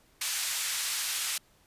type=band-pass noise; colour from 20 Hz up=white; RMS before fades=-32 dBFS; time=0.21-1.38 s; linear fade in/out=5 ms; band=1500 to 9700 Hz; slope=12 dB/octave; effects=pink hiss -64 dBFS RMS until 1.66 s + resampled to 32000 Hz